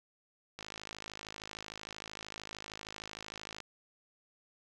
click train, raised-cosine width 0.2 ms, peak -25 dBFS, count 161, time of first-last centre 0.59-3.603 s, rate 53.1 Hz, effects none

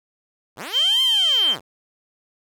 5% pulse linear two-way sweep, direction up then down, 69.3 to 1076 to 69.3 Hz, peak -19 dBFS, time 0.56-1.61 s, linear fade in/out 50 ms, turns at 1.02 s
sine tone, 3136 Hz, G7, in tune, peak -15 dBFS, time 0.72-1.56 s, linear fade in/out 50 ms
effects none

